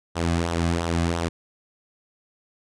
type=tone with flanger; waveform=sawtooth; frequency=84.4 Hz; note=E2; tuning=41 cents sharp; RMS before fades=-24 dBFS; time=0.15-1.29 s; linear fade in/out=20 ms; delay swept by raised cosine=0.42 to 2.22 ms; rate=2.9 Hz; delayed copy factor=-0.6; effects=resampled to 22050 Hz